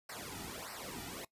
pink noise with flanger, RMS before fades -45 dBFS, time 0.09-1.25 s, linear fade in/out 5 ms, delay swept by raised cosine 0.29 to 1.89 ms, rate 1.6 Hz, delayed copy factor -1, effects noise-tail reverb RT60 0.1 s tail -20 dB re dry + resampled to 32000 Hz

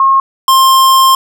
sine / square tone pair in turn, 1079 / 1058.6 Hz, C#6 / C6, -47 / +20 cents, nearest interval unison, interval 33 cents, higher first, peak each -5 dBFS, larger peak neither, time 0-0.2 / 0.48-1.15 s, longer second, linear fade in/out 2 ms, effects none

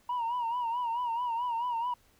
sine tone with vibrato, 951 Hz, A#5, 34 cents sharp, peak -27 dBFS, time 0.09-1.94 s, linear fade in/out 5 ms, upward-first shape sine, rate 4.6 Hz, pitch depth 80 cents each way, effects tanh soft clip ceiling -27 dBFS + pink hiss -65 dBFS RMS until 2.19 s

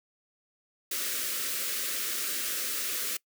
white band-stop noise, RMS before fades -32 dBFS, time 0.91-3.17 s, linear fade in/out 5 ms, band 580 to 1200 Hz, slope 48 dB/octave, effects noise-tail reverb RT60 0.1 s tail -23 dB re dry + high-pass 300 Hz 12 dB/octave

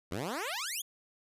10% pulse exponential sweep, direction up, 77.6 to 3520 Hz, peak -26 dBFS, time 0.11-0.82 s, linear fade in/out 10 ms, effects resampled to 32000 Hz

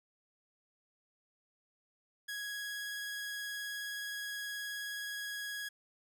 sawtooth tone with vibrato, 1661.2 Hz, G#6, in tune, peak -35 dBFS, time 2.28-5.69 s, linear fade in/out 10 ms, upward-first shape sine, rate 19 Hz, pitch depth 9 cents each way, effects none

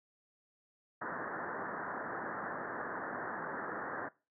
white low-pass noise, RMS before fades -40 dBFS, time 1.01-4.09 s, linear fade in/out 10 ms, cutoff 1800 Hz, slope 96 dB/octave, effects noise-tail reverb RT60 0.3 s tail -21 dB re dry + high-pass 200 Hz 12 dB/octave

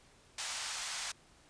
white band-pass noise, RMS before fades -40 dBFS, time 0.38-1.12 s, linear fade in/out 5 ms, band 720 to 8100 Hz, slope 24 dB/octave, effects pink hiss -63 dBFS RMS until 1.49 s + resampled to 22050 Hz

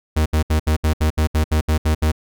45% pulse tone bursts, 77.78 Hz, D#2, in tune, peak -14 dBFS, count 12, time 0.16-2.118 s, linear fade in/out 10 ms, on 99 ms, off 70 ms, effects none

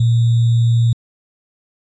sine tone with sample-and-hold, 116.54 Hz, A#2, in tune, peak -10 dBFS, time 0-0.93 s, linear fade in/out 5 ms, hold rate 3675 Hz, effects resampled to 16000 Hz

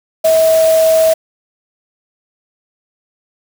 sine tone in noise, 644 Hz, E5, 41 cents flat, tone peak -7 dBFS, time 0.24-1.14 s, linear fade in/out 10 ms, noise white, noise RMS -23 dBFS, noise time 0.24-1.14 s, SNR +13 dB, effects none

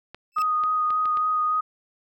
clicks, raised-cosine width 0.3 ms, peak -23 dBFS, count 6, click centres 0.146 / 0.385 / 0.637 / 0.905 / 1.056 / 1.172 s
25% pulse tone with exponential growth, 2637 Hz, E7, in tune, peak -26 dBFS, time 0.32-0.42 s, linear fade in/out 0 ms, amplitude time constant 20 ms
sine tone with vibrato, 1244 Hz, D#6, 1 cent flat, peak -20 dBFS, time 0.36-1.61 s, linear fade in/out 10 ms, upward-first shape sine, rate 3.5 Hz, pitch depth 11 cents each way
effects none

